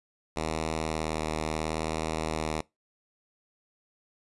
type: tone with vibrato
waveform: 5% pulse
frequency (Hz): 78.8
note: D#2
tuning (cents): +23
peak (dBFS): -18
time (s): 0.36-2.61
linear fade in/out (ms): 5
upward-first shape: sine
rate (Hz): 0.76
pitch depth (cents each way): 14
effects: noise-tail reverb RT60 0.2 s tail -23 dB re dry + resampled to 24000 Hz